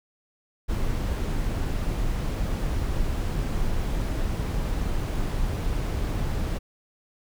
brown noise, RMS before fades -26 dBFS, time 0.68-6.59 s, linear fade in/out 20 ms, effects none

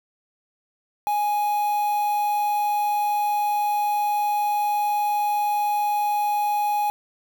triangle tone with quantisation, 830.6 Hz, G#5, in tune, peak -18 dBFS, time 1.07-6.9 s, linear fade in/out 0 ms, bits 6, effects none

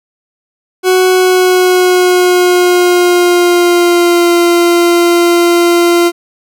40% pulse tone with pitch glide, 370.1 to 345.3 Hz, F#4 to F4, 0 to -20 cents, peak -5 dBFS, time 0.83-6.12 s, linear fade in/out 50 ms, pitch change -120 cents, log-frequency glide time 1.09-4.33 s, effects none

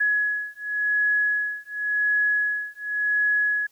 sine beating tone pair, 1684 / 1684.91 Hz, G#6 / G#6, +24 / +25 cents, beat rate 0.91 Hz, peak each -24 dBFS, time 0-3.67 s, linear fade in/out 10 ms, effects white hiss -63 dBFS RMS until 3.71 s

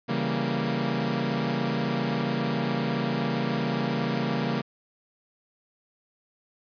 sawtooth chord, C# diminished seventh, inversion none, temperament equal with one note detuned, 138.59 / 165.96 / 196 / 233.1 Hz, C#3 / E3 / G3 / Bb3, 0 / +12 / 0 / 0 cents, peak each -27 / -28 / -28 / -25 dBFS, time 0.08-4.62 s, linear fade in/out 20 ms, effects resampled to 11025 Hz + 9-bit

